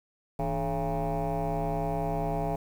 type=tone with frequency modulation; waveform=sine; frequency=422.1 Hz; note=G#4; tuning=28 cents sharp; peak=-25 dBFS; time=0.39-2.56 s; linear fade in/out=5 ms; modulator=130 Hz; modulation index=3.2; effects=tanh soft clip ceiling -24 dBFS + 9-bit